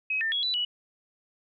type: tone with pitch steps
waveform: sine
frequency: 2545 / 1798 / 3338 / 3969 / 2936 Hz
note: D#7 / A6 / G#7 / B7 / F#7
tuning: +39 / +37 / +8 / +8 / -14 cents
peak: -25 dBFS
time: 0.1-0.65 s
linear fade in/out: 5 ms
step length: 110 ms
effects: none